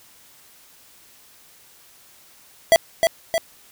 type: tone with echo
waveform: square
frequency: 660 Hz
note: E5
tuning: 2 cents sharp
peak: -10 dBFS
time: 2.72-2.76 s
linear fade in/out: 0 ms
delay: 310 ms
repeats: 2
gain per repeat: -4 dB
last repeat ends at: 3.38 s
effects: white hiss -51 dBFS RMS until 3.71 s